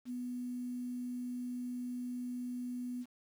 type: tone with quantisation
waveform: sine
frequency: 246.9 Hz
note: B3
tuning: in tune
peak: -37 dBFS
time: 0.05-3.06 s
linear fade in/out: 50 ms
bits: 10
effects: none